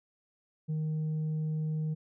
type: tone with tanh clipping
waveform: sine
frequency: 155.56 Hz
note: D#3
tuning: in tune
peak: -30 dBFS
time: 0.68-1.95 s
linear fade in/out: 20 ms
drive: 2 dB
effects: none